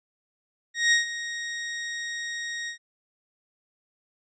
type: tone with ADSR envelope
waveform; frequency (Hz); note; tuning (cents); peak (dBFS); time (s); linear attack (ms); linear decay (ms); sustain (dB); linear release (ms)
sawtooth; 1874; A#6; +9; -13; 0.74-2.78; 180; 130; -14; 100
effects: resampled to 16000 Hz